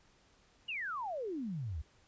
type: exponential sweep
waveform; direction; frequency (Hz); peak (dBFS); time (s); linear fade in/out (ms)
sine; down; 2960 to 67.4; -36; 0.68-1.82; 10
effects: pink hiss -67 dBFS RMS until 2.07 s + resampled to 16000 Hz